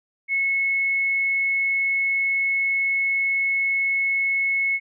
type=tone; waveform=sine; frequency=2191 Hz; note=C#7; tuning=21 cents flat; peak=-19 dBFS; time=0.28-4.8 s; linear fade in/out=50 ms; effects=none

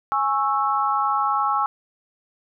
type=chord; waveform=sine; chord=C# minor; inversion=second; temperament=equal with one note detuned; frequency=830.6 / 1099.2 / 1318.5 Hz; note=G#5 / C#6 / E6; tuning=0 / -15 / 0 cents; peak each=-23 dBFS; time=0.12-1.66 s; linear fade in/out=0 ms; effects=none

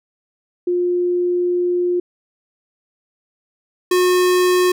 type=tone pair in turn; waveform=sine / square; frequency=354.7 / 362.4 Hz; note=F4 / F#4; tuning=+27 / -36 cents; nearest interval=unison; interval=37 cents; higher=second; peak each=-15 / -13 dBFS; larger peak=second; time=0.67-2 / 3.91-4.72 s; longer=first; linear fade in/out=5 ms; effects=none

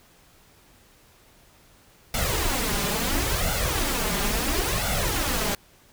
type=noise with flanger; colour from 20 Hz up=pink; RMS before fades=-25 dBFS; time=2.14-5.55 s; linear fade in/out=2 ms; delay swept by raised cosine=1.4 to 5 ms; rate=0.73 Hz; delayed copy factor=+0.7; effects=pink hiss -56 dBFS RMS until 5.92 s

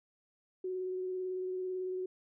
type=tone with vibrato; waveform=sine; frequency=370 Hz; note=F#4; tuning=in tune; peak=-34 dBFS; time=0.64-2.06 s; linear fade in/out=5 ms; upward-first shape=sine; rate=18 Hz; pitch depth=16 cents each way; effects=none

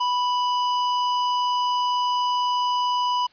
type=tone; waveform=square; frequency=987.8 Hz; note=B5; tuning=in tune; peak=-21 dBFS; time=0-3.27 s; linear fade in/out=10 ms; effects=white hiss -56 dBFS RMS until 3.32 s + resampled to 11025 Hz

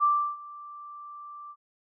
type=tone with ADSR envelope; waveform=sine; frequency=1174.7 Hz; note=D6; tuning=in tune; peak=-18 dBFS; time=0-1.56 s; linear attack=34 ms; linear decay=330 ms; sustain=-22 dB; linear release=55 ms; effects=none

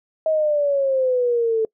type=exponential sweep; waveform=sine; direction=down; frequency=639 to 438.1 Hz; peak=-16 dBFS; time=0.26-1.65 s; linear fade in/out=2 ms; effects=noise-tail reverb RT60 0.1 s tail -25 dB re dry

